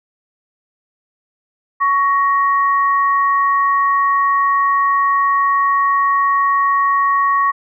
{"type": "tone pair together", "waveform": "sine", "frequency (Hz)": [1116, 1876.9], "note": ["C#6", "A#6"], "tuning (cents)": [11, 11], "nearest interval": "major sixth", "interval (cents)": 900, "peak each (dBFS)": [-12, -21], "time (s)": [1.8, 7.52], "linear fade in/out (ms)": 20, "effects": []}